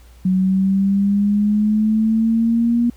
sine exponential sweep, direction up, 185 to 239 Hz, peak -13 dBFS, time 0.25-2.9 s, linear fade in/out 5 ms, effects added 60 Hz sine -42 dBFS peak until 2.96 s + pink hiss -53 dBFS RMS until 2.96 s

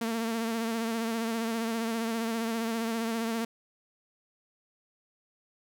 sawtooth tone with vibrato, 227.5 Hz, A#3, 42 cents flat, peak -25 dBFS, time 0.01-3.45 s, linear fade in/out 5 ms, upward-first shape triangle, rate 15 Hz, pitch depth 46 cents each way, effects none

